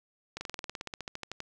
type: slowing click train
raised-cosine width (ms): 0.2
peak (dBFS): -20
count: 18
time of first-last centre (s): 0.37-1.404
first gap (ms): 40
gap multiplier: 1.05
effects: none